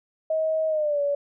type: tone with pitch glide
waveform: sine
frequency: 634 to 571.4 Hz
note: D#5 to D5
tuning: +32 to -48 cents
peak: -21 dBFS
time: 0.3-1.15 s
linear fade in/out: 5 ms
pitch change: -180 cents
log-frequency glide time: 0.68-1.01 s
effects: none